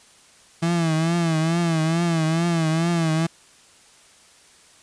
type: tone with vibrato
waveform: 35% pulse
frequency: 164.81 Hz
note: E3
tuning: in tune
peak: -17 dBFS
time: 0.62-3.27 s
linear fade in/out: 10 ms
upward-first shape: triangle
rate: 2.3 Hz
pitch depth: 91 cents each way
effects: white hiss -52 dBFS RMS until 4.82 s + resampled to 22050 Hz